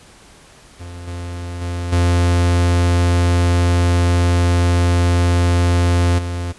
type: tone with level steps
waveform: 45% pulse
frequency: 87.31 Hz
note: F2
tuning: in tune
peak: -30 / -25 / -21 / -12 / -21 dBFS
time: 0.79-6.53 s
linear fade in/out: 20 ms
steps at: 1.07 / 1.61 / 1.92 / 6.18 s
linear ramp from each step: 10 ms
effects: pink hiss -45 dBFS RMS until 6.58 s + resampled to 24000 Hz